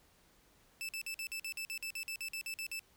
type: tone bursts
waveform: sawtooth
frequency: 2637 Hz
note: E7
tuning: in tune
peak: -35 dBFS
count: 16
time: 0.81-2.793 s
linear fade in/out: 0 ms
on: 78 ms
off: 49 ms
effects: pink hiss -67 dBFS RMS until 2.96 s